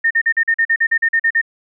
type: tone bursts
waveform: sine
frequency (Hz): 1826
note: A#6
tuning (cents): -36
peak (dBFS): -11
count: 13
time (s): 0.04-1.415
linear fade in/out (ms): 10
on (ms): 67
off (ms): 42
effects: none